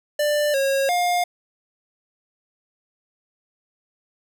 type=tone with pitch steps; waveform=square; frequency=592 / 545 / 709 Hz; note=D5 / C#5 / F5; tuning=+14 / -29 / +26 cents; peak=-19 dBFS; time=0.19-1.24 s; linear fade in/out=5 ms; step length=350 ms; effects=none